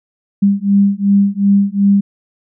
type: beating tone pair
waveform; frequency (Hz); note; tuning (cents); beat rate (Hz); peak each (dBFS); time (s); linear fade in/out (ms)
sine; 198.3 / 201; G3 / G3; +20 / +44; 2.7; -12; 0.42-2.01; 10
effects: none